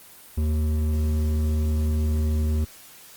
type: tone with hard clipping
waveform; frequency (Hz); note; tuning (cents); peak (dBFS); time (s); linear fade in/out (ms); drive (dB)
sine; 76.9; D#2; -20; -22; 0.37-2.65; 10; 10
effects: white hiss -47 dBFS RMS until 3.16 s + Opus 24 kbps